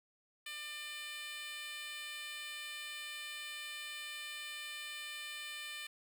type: tone with high-pass filter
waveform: 10% pulse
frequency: 598 Hz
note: D5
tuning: 31 cents sharp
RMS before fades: -45 dBFS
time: 0.46-5.87 s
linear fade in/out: 5 ms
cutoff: 2100 Hz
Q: 1.2
effects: none